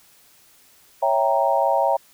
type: chord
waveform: sine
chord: C# diminished seventh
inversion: none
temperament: equal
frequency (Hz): 554.4 / 659.3 / 784 / 932.3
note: C#5 / E5 / G5 / Bb5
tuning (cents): 0 / 0 / 0 / 0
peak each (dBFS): -22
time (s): 1.02-1.97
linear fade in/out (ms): 10
effects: white hiss -54 dBFS RMS until 2.13 s